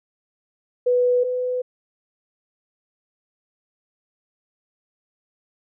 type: tone pair in turn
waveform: sine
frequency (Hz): 493.9 / 500.8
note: B4 / B4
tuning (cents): 0 / +24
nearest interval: unison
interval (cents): 24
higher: second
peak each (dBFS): -15 / -21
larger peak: first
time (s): 0.86-1.24 / 1.24-1.62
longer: neither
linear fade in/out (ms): 10
effects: none